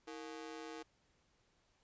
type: ring-modulated tone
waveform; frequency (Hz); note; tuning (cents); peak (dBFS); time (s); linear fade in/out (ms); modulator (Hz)
sawtooth; 392; G4; 0; -39; 0.07-0.83; 10; 69.5
effects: pink hiss -75 dBFS RMS until 1.83 s + resampled to 16000 Hz